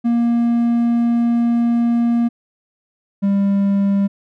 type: tone pair in turn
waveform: triangle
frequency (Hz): 235.4 / 198.77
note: A#3 / G3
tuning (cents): +17 / +24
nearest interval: minor third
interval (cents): 293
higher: first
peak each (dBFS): -11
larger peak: neither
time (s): 0.04-2.29 / 3.22-4.08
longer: first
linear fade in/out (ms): 20
effects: none